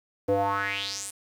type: tone with band-pass filter sweep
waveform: square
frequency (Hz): 99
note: G2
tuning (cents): +18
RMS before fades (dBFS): -28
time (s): 0.28-1.11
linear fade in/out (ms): 10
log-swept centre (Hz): 430 to 10000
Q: 4.6
effects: 9-bit